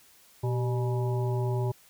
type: harmonic tone with a mistuned harmonic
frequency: 121 Hz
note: B2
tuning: 35 cents flat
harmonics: 1 / 3 / 5 / 7 / 8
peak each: -26 / -33 / -40 / -40 / -43 dBFS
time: 0.43-1.72 s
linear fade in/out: 10 ms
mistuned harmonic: 3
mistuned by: +100 cents
effects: white hiss -58 dBFS RMS until 1.89 s